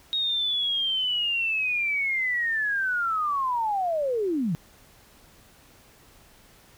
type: linear sweep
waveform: sine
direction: down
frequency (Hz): 3768 to 146.83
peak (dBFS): -23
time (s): 0.13-4.55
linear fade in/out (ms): 0
effects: pink hiss -55 dBFS RMS until 6.77 s